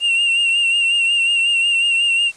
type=tone with vibrato; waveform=triangle; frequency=2769 Hz; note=F7; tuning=15 cents flat; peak=-12 dBFS; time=0-2.32 s; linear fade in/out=50 ms; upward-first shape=sine; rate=5.5 Hz; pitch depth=40 cents each way; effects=white hiss -45 dBFS RMS until 2.36 s + resampled to 22050 Hz